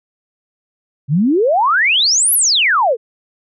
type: exponential two-way sweep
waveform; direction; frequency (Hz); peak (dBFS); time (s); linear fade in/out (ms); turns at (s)
sine; up then down; 130 to 11960 to 419; -10; 1.08-2.97; 50; 2.34
effects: none